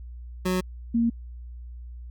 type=tone pair in turn; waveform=25% pulse / sine; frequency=183.8 / 232.3 Hz; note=F#3 / A#3; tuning=-11 / -6 cents; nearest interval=major third; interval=405 cents; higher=second; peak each=-19 / -19 dBFS; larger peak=neither; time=0.45-0.61 / 0.94-1.1 s; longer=neither; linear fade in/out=10 ms; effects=added 60 Hz sine -37 dBFS peak until 2.1 s